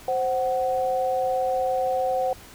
sine tone pair together, 523.3 / 746.1 Hz, C5 / F#5, 0 / +14 cents, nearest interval tritone, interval 614 cents, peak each -24 dBFS, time 0.08-2.33 s, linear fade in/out 2 ms, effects pink hiss -46 dBFS RMS until 2.54 s

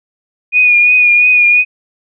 sine tone with vibrato, 2456 Hz, D#7, 23 cents flat, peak -5 dBFS, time 0.52-1.65 s, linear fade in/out 50 ms, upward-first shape triangle, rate 2.9 Hz, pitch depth 36 cents each way, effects none

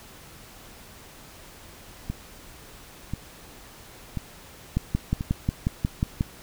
two click trains, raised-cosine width 5 ms, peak -16 / -10 dBFS, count 4 / 9, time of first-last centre 2.1-5.209 / 4.77-6.209 s, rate 0.965 / 5.56 Hz, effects pink hiss -47 dBFS RMS until 6.42 s

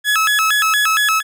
30% pulse tone with vibrato, 1480 Hz, F#6, in tune, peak -10 dBFS, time 0.04-1.23 s, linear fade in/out 50 ms, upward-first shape square, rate 4.3 Hz, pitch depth 230 cents each way, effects none

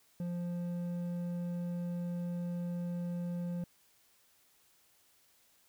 sine tone with hard clipping, 174.61 Hz, F3, in tune, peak -36 dBFS, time 0.2-3.64 s, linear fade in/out 2 ms, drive 6 dB, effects white hiss -68 dBFS RMS until 5.68 s

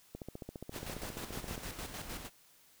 click train, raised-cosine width 2 ms, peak -29 dBFS, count 22, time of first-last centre 0.15-1.579 s, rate 14.7 Hz
pink noise with tremolo, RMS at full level -42 dBFS, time 0.71-2.3 s, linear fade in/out 50 ms, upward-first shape square, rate 6.5 Hz, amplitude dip 50%
effects white hiss -64 dBFS RMS until 2.8 s

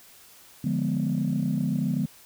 sine chord, D diminished seventh, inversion none, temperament equal, 146.83 / 174.61 / 207.7 / 246.9 Hz, D3 / F3 / Ab3 / Cb4, 0 / 0 / 0 / 0 cents, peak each -28 dBFS, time 0.64-2.06 s, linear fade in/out 5 ms, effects tanh soft clip ceiling -16 dBFS + white hiss -52 dBFS RMS until 2.25 s

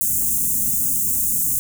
white band-stop noise, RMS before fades -20 dBFS, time 0.01-1.59 s, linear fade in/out 0 ms, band 280 to 6800 Hz, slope 48 dB/octave, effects none

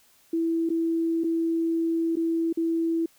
sine tone with dropouts, 330 Hz, E4, 2 cents sharp, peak -22 dBFS, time 0.33-3.06 s, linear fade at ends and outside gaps 5 ms, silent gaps 0.692-0.701 / 1.237-1.242 / 2.157-2.168 / 2.528-2.572 s, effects white hiss -60 dBFS RMS until 3.18 s

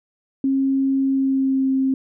sine tone with pitch glide, 270 to 265.8 Hz, C#4 to C4, -45 to +27 cents, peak -16 dBFS, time 0.44-1.94 s, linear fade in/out 2 ms, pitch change -28 cents, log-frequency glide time 1.01-1.7 s, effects none

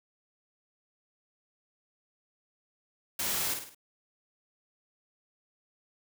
white noise with echo, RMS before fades -32 dBFS, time 3.19-3.54 s, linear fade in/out 5 ms, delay 52 ms, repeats 4, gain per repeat -6 dB, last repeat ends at 3.748 s, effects none

